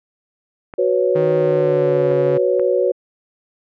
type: clicks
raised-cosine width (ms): 0.5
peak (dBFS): -18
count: 3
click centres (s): 0.738 / 2.115 / 2.596
type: chord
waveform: sine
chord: F# suspended fourth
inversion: none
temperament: equal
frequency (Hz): 370 / 493.9 / 554.4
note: F#4 / B4 / C#5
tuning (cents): 0 / 0 / 0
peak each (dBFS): -18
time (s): 0.78-2.92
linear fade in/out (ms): 10
type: tone with pitch glide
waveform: sawtooth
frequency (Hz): 155.56 to 141.83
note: D#3 to C#3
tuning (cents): 0 to +40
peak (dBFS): -18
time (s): 1.15-2.38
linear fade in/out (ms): 10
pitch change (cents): -160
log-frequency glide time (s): 1.36-2.12
effects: low-pass 2000 Hz 12 dB/octave